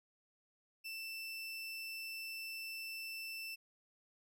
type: tone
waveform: 30% pulse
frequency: 2664 Hz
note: E7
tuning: 18 cents sharp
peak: -40 dBFS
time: 0.84-3.56 s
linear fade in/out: 20 ms
effects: none